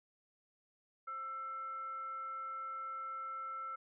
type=tone with frequency modulation; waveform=sine; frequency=1332 Hz; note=E6; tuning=18 cents sharp; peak=-40 dBFS; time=1.07-3.76 s; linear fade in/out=10 ms; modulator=801 Hz; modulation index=0.22; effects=none